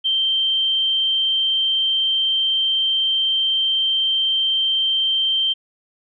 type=tone; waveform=sine; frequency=3136 Hz; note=G7; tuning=in tune; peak=-16 dBFS; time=0.04-5.54 s; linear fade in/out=20 ms; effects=none